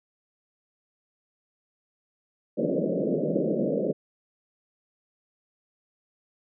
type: band-pass noise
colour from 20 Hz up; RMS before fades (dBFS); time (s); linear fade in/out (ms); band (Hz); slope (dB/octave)
white; -26; 2.57-3.93; 20; 150 to 600; 96
effects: none